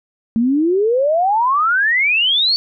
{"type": "exponential sweep", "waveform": "sine", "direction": "up", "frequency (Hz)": [220.4, 4546], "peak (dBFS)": -12, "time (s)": [0.36, 2.56], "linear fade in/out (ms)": 0, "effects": []}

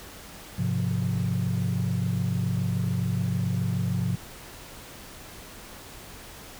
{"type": "chord", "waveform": "sine", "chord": "F minor", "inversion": "first", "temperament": "equal with one note detuned", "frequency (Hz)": [103.83, 130.81, 175.93], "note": ["Ab2", "C3", "F3"], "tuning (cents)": [0, 0, 13], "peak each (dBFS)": -27, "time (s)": [0.58, 4.16], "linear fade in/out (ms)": 10, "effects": ["tanh soft clip ceiling -18 dBFS", "pink hiss -44 dBFS RMS until 6.59 s"]}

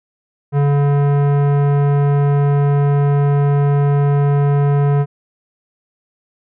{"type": "tone with tanh clipping", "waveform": "sine", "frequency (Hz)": 142.7, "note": "D3", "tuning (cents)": -49, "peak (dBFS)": -13, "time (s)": [0.52, 5.06], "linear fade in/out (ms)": 50, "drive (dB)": 17, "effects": []}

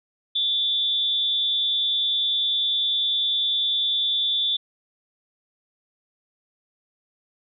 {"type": "tone with amplitude modulation", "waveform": "sine", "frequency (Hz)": 3520, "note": "A7", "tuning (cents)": 0, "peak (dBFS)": -17, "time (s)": [0.35, 4.57], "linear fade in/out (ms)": 10, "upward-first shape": "sine", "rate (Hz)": 270, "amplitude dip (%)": 65, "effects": []}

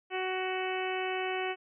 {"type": "harmonic tone", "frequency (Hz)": 373.2, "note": "F#4", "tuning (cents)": 15, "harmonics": [1, 2, 3, 4, 5, 6, 7, 8], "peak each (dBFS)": [-34, -36, -43, -42, -42, -41, -41, -43], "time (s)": [0.1, 1.56], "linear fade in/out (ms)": 50, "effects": []}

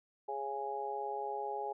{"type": "harmonic tone", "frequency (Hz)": 138.1, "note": "C#3", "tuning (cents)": -6, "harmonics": [3, 4, 5, 6], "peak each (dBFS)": [-41, -45, -45, -38], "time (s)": [0.28, 1.73], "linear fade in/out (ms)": 10, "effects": []}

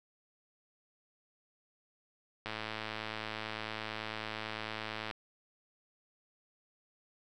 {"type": "click train", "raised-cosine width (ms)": 0.3, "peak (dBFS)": -22, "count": 290, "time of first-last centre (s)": [2.46, 5.111], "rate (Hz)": 109, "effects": []}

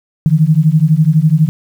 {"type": "beating tone pair", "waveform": "sine", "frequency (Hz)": [150.6, 162.6], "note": ["D3", "E3"], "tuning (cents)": [44, -23], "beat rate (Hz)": 12, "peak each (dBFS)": -10, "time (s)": [0.26, 1.49], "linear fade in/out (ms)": 0, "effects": ["7-bit"]}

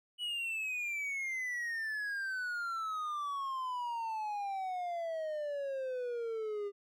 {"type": "exponential sweep", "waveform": "triangle", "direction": "down", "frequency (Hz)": [2960, 400], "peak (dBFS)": -33, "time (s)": [0.18, 6.72], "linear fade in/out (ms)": 50, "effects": []}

